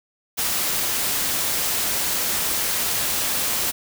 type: noise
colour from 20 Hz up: white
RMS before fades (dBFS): -23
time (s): 0.37-3.72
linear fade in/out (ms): 20
effects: none